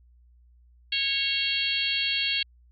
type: harmonic tone with a mistuned harmonic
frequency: 550 Hz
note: C#5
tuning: 14 cents flat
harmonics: 3 / 4 / 5 / 6 / 7 / 8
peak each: -39 / -34 / -29 / -28 / -34 / -31 dBFS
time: 0.92-2.43 s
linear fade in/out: 5 ms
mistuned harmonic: 6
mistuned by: -25 cents
effects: added 60 Hz sine -54 dBFS peak until 2.71 s